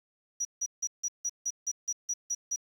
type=tone bursts; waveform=sine; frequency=5820 Hz; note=F#8; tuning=29 cents flat; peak=-27 dBFS; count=11; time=0.4-2.561 s; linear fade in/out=10 ms; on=51 ms; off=160 ms; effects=tanh soft clip ceiling -24 dBFS + 9-bit